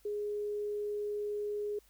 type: tone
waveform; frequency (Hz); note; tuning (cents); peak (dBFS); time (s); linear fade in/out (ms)
sine; 415.3; G#4; 0; -33; 0.05-1.79; 5
effects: added 50 Hz sine -66 dBFS peak until 1.89 s + white hiss -67 dBFS RMS until 1.89 s